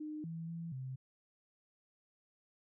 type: tone with pitch steps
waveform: sine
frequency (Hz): 305 / 164.3 / 166.9 / 130.8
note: D#4 / E3 / E3 / C3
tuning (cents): -34 / -5 / +22 / 0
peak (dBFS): -40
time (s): 0-0.96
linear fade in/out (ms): 10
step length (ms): 240
effects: none